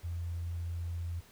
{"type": "tone", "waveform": "sine", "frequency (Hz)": 85.4, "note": "F2", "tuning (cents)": -38, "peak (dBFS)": -34, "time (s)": [0.03, 1.21], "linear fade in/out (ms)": 20, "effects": ["pink hiss -59 dBFS RMS until 1.31 s"]}